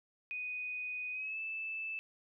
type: tone with pitch glide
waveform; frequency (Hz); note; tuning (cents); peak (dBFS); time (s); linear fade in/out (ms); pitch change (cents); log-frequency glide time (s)
sine; 2489 to 2632; D#7 to E7; 0 to -3; -37; 0.31-1.99; 0; +97; 1.12-1.39
effects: none